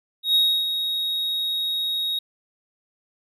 triangle tone with ADSR envelope, 3769 Hz, A#7, 18 cents sharp, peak -13 dBFS, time 0.23-2.19 s, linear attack 120 ms, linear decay 300 ms, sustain -8 dB, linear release 5 ms, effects none

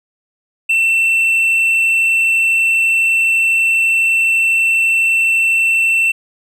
triangle tone, 2687 Hz, E7, 33 cents sharp, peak -9 dBFS, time 0.69-6.12 s, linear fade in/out 10 ms, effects none

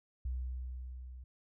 sine tone with level ramp, 63 Hz, B1, 35 cents sharp, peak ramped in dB -33 to -46 dBFS, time 0.25-1.24 s, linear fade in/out 5 ms, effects none

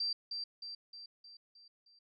sine tone with echo, 4699 Hz, D8, in tune, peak -32 dBFS, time 0-0.13 s, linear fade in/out 5 ms, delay 310 ms, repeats 6, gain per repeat -5 dB, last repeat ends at 1.99 s, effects none

